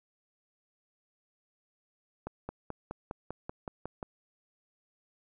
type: accelerating click train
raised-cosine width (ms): 1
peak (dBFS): -23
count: 10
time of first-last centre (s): 2.27-4.028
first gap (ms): 220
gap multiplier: 0.97
effects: none